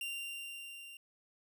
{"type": "tone with level ramp", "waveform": "45% pulse", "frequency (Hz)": 2779, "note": "F7", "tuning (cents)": -9, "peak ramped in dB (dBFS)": [-37, -49], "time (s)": [0.01, 0.97], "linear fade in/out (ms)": 2, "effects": []}